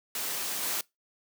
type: noise with level steps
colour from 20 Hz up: white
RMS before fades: -33 / -31 dBFS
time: 0.15-0.81 s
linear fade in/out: 2 ms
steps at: 0.63 s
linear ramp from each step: 2 ms
effects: noise-tail reverb RT60 0.2 s tail -24 dB re dry + high-pass 200 Hz 12 dB/octave